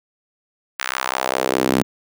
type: tone with high-pass filter sweep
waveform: sawtooth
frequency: 64.9 Hz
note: C2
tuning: 13 cents flat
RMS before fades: -21 dBFS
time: 0.79-1.83 s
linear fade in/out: 5 ms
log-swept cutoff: 1700 to 220 Hz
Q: 1.6
effects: none